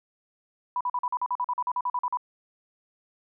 sine tone bursts, 987.8 Hz, B5, in tune, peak -24 dBFS, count 16, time 0.76-2.172 s, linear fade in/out 2 ms, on 47 ms, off 44 ms, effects none

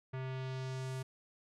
square tone with low-pass filter sweep, 130.81 Hz, C3, in tune, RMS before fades -40 dBFS, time 0.13-1.03 s, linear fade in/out 10 ms, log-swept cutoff 2100 to 11000 Hz, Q 1.2, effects none

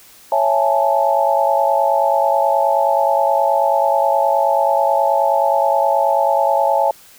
sine chord, A major seventh, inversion first, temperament equal with one note detuned, 554.4 / 664.6 / 830.6 / 880 Hz, C#5 / E5 / G#5 / A5, 0 / +14 / 0 / 0 cents, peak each -18 dBFS, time 0.32-6.91 s, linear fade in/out 2 ms, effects white hiss -45 dBFS RMS until 7.18 s

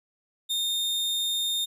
40% pulse tone, 3654 Hz, A#7, 35 cents flat, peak -24 dBFS, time 0.49-1.66 s, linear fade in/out 20 ms, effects none

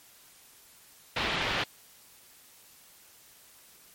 white low-pass noise, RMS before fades -30 dBFS, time 1.16-1.64 s, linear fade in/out 5 ms, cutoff 3500 Hz, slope 24 dB/octave, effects white hiss -56 dBFS RMS until 3.94 s + MP3 64 kbps

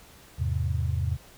sine chord, E augmented, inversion none, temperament equal, 82.41 / 103.83 / 130.81 Hz, E2 / G#2 / B#2, 0 / 0 / 0 cents, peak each -27 / -30 / -30 dBFS, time 0.38-1.17 s, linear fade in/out 20 ms, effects pink hiss -52 dBFS RMS until 1.37 s

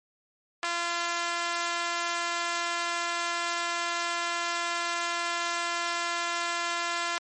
sawtooth tone with high-pass filter, 343.5 Hz, F4, 29 cents flat, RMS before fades -30 dBFS, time 0.63-7.18 s, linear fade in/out 0 ms, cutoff 1100 Hz, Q 1, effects MP3 32 kbps

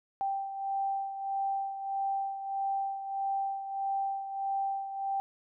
sine beating tone pair, 784 / 785.6 Hz, G5 / G5, 0 / +4 cents, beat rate 1.6 Hz, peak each -31 / -38 dBFS, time 0.21-5.2 s, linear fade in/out 0 ms, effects none

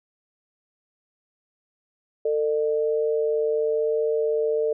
sine tone pair together, 449.5 / 605 Hz, A4 / D#5, +37 / -49 cents, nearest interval perfect fourth, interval 514 cents, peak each -21 / -27 dBFS, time 2.25-4.73 s, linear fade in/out 5 ms, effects none

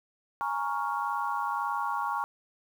sine chord, Bb minor seventh, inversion third, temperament equal, 830.6 / 932.3 / 1108.7 / 1396.9 Hz, Ab5 / Bb5 / Db6 / F6, 0 / 0 / 0 / 0 cents, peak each -34 / -33 / -32 / -37 dBFS, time 0.41-2.24 s, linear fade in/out 0 ms, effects 9-bit

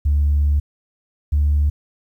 sine tone pair in turn, 72.7 / 73.29 Hz, D2 / D2, -17 / -3 cents, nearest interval unison, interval 14 cents, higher second, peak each -12 dBFS, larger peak neither, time 0.05-0.6 / 1.32-1.7 s, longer first, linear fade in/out 10 ms, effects tanh soft clip ceiling -10 dBFS + 9-bit

